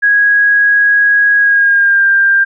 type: tone with pitch glide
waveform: sine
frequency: 1654 to 1591.2 Hz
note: G#6 to G6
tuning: -8 to +25 cents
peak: -6 dBFS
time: 0.02-2.45 s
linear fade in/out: 20 ms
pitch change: -67 cents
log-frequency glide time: 1.37-2.05 s
effects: none